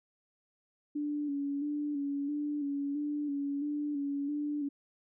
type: tone with vibrato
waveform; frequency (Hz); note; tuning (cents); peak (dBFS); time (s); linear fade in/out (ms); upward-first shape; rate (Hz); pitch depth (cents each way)
sine; 288.2; D4; -33; -31; 0.95-4.69; 10; square; 1.5; 36
effects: none